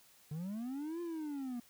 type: linear two-way sweep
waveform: triangle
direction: up then down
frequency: 144.6 to 349.2 to 234.8 Hz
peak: -36 dBFS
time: 0.31-1.6 s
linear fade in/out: 5 ms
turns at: 1.01 s
effects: white hiss -64 dBFS RMS until 1.69 s